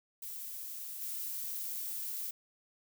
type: noise with level steps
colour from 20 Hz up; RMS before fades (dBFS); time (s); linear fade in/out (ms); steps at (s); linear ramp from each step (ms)
violet; -43 / -39; 0.22-2.31; 5; 1.01; 10
effects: none